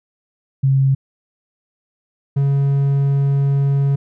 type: tone pair in turn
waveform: sine / triangle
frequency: 135 / 139.28 Hz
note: C#3 / C#3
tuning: -45 / +9 cents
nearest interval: minor second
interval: 54 cents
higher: second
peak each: -11 / -11 dBFS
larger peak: neither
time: 0.63-0.95 / 2.36-3.96 s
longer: second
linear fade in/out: 10 ms
effects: none